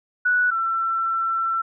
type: tone pair in turn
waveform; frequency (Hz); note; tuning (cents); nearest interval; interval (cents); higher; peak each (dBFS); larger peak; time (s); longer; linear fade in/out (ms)
sine; 1475 / 1343.7; F#6 / E6; -6 / +33; major second; 161; first; -16 / -20; first; 0.25-0.51 / 0.51-1.62; second; 10
effects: none